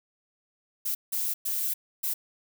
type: noise bursts at uneven times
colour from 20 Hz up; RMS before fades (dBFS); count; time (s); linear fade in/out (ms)
violet; -29; 4; 0.85-0.95 / 1.12-1.34 / 1.45-1.74 / 2.03-2.14; 10
effects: none